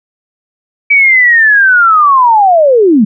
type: linear sweep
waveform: sine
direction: down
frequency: 2300 to 193 Hz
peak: -3 dBFS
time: 0.9-3.05 s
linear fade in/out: 10 ms
effects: none